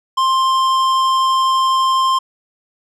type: tone with tanh clipping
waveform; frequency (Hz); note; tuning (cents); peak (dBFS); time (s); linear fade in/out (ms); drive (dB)
triangle; 1052; C6; +9; -14; 0.17-2.19; 10; 17
effects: none